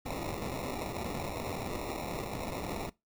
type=noise with sample-and-hold; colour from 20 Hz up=white; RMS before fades=-37 dBFS; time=0.05-2.9 s; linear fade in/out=10 ms; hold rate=1575 Hz; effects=noise-tail reverb RT60 0.2 s tail -21 dB re dry